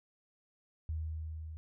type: tone with level ramp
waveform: sine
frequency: 79.1 Hz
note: D#2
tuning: 29 cents sharp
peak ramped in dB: -33 to -42 dBFS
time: 0.89-1.57 s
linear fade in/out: 0 ms
effects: none